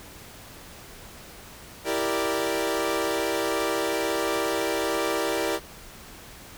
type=chord; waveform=sawtooth; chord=E half-diminished seventh; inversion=none; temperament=equal; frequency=329.6 / 392 / 466.2 / 587.3 Hz; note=E4 / G4 / Bb4 / D5; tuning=0 / 0 / 0 / 0 cents; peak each=-26 dBFS; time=1.84-5.6 s; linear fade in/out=50 ms; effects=pink hiss -45 dBFS RMS until 6.57 s